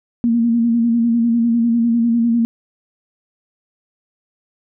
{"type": "tone with vibrato", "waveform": "sine", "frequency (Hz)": 233.1, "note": "A#3", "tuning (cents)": 0, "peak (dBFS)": -12, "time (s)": [0.24, 2.45], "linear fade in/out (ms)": 0, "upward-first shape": "square", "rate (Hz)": 10, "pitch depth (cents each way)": 32, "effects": []}